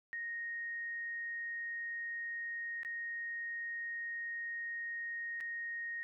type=tone with dropouts; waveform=sine; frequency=1864.7 Hz; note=A#6; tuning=in tune; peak=-38 dBFS; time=0.13-6.03 s; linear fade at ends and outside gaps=0 ms; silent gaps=2.832-2.849 / 5.404-5.409 s; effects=none